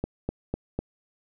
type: click train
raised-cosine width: 2 ms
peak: -14 dBFS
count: 4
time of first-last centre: 0.04-0.79 s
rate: 4 Hz
effects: none